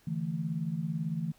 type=chord; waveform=sine; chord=D suspended second; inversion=none; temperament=equal; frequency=146.83 / 164.81 / 220 Hz; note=D3 / E3 / A3; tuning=0 / 0 / 0 cents; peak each=-37 / -32 / -38 dBFS; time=0.07-1.32 s; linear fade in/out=5 ms; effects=pink hiss -64 dBFS RMS until 1.38 s